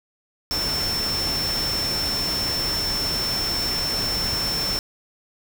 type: tone in noise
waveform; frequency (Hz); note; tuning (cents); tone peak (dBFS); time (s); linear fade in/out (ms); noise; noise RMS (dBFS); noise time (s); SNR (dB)
sine; 5380; E8; +34; -23; 0.51-4.79; 0; pink; -29; 0.51-4.79; +3
effects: none